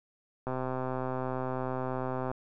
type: click train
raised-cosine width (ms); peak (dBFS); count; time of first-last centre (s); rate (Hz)
1; -20; 239; 0.47-2.315; 129
effects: none